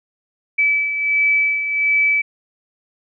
sine beating tone pair, 2301 / 2302.4 Hz, D7 / D7, -36 / -35 cents, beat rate 1.4 Hz, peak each -23 / -15 dBFS, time 0.58-2.22 s, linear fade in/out 10 ms, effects none

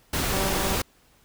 pink noise, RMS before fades -26 dBFS, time 0.13-0.82 s, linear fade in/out 5 ms
click train, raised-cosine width 1 ms, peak -19 dBFS, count 82, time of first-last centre 0.33-0.75 s, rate 193 Hz
effects pink hiss -60 dBFS RMS until 1.24 s

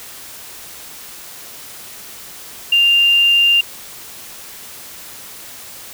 sine tone with quantisation, 2794 Hz, F7, in tune, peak -9 dBFS, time 2.72-3.61 s, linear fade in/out 5 ms, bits 6, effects white hiss -35 dBFS RMS until 5.93 s

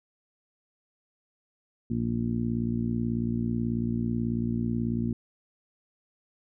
harmonic tone, 58.27 Hz, A#1, in tune, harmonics 1 / 2 / 3 / 4 / 5 / 6, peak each -39 / -31 / -36 / -28 / -38 / -39 dBFS, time 1.9-5.13 s, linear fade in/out 5 ms, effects none

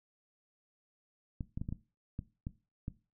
clicks, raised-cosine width 5 ms, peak -25 dBFS, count 8, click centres 1.408 / 1.575 / 1.615 / 1.689 / 1.725 / 2.191 / 2.469 / 2.881 s, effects noise-tail reverb RT60 0.3 s tail -17 dB re dry

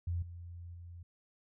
sine tone with level steps, 86.4 Hz, F2, 18 cents flat, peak -32 / -44 / -46 dBFS, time 0.07-1.03 s, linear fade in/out 5 ms, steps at 0.22 / 0.74 s, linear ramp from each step 5 ms, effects none

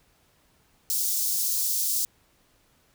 white high-pass noise, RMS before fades -26 dBFS, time 0.9-2.05 s, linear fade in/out 0 ms, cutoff 4800 Hz, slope 24 dB/octave, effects pink hiss -64 dBFS RMS until 2.94 s

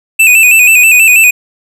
square tone with vibrato, 2566 Hz, E7, 47 cents flat, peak -3 dBFS, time 0.19-1.31 s, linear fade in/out 10 ms, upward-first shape square, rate 6.2 Hz, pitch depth 59 cents each way, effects none

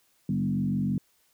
sine tone with frequency modulation, 195.8 Hz, G3, 2 cents flat, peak -24 dBFS, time 0.29-0.98 s, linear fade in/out 2 ms, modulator 46.3 Hz, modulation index 1.3, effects white hiss -67 dBFS RMS until 1.33 s

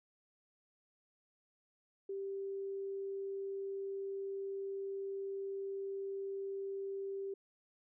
sine tone, 392 Hz, G4, in tune, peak -38 dBFS, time 2.09-7.34 s, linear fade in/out 5 ms, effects none

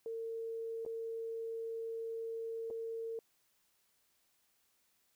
sine tone with dropouts, 454.3 Hz, A#4, 45 cents flat, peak -38 dBFS, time 0.06-3.19 s, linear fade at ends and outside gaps 1 ms, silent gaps 0.851-0.862 / 2.702-2.708 s, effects white hiss -75 dBFS RMS until 5.15 s

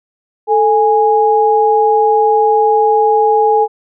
sine tone pair together, 440 / 827.5 Hz, A4 / G#5, 0 / -6 cents, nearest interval major seventh, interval 1094 cents, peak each -11 / -10 dBFS, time 0.47-3.68 s, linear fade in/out 50 ms, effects none

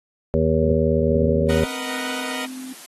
harmonic tone, 79.6 Hz, D#2, 40 cents sharp, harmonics 1 / 2 / 3 / 5 / 6 / 7, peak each -23 / -23 / -23 / -23 / -23 / -23 dBFS, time 0.34-1.64 s, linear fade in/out 0 ms
sine tone with pitch glide, 265.9 to 258.9 Hz, C4 to C4, +28 to -18 cents, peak -32 dBFS, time 1.15-2.73 s, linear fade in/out 5 ms, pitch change -46 cents, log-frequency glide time 1.6-1.85 s
10% pulse chord, B major seventh, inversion third, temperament equal, 466.2 / 493.9 / 622.3 / 740 Hz, A#4 / B4 / D#5 / F#5, 0 / 0 / 0 / 0 cents, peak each -25 dBFS, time 1.49-2.46 s, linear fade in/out 10 ms
white high-pass noise, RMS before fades -41 dBFS, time 1.87-2.86 s, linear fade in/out 5 ms, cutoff 160 Hz, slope 96 dB/octave
effects AAC 32 kbps

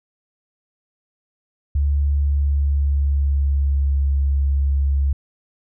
sine tone with pitch glide, 71.4 to 69.37 Hz, D2 to C#2, -48 to +2 cents, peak -15 dBFS, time 1.75-5.13 s, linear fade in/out 5 ms, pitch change -50 cents, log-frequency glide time 2.1-3.97 s, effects none

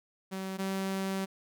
sawtooth tone pair in turn, 190.6 / 192.48 Hz, G3 / G3, -48 / -31 cents, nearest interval unison, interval 17 cents, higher second, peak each -31 / -27 dBFS, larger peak second, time 0.31-0.58 / 0.58-1.26 s, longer second, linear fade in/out 20 ms, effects none

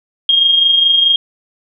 sine tone with amplitude modulation, 3236 Hz, G#7, 46 cents flat, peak -6 dBFS, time 0.29-1.16 s, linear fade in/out 2 ms, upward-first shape sine, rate 24.7 Hz, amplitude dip 45%, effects none

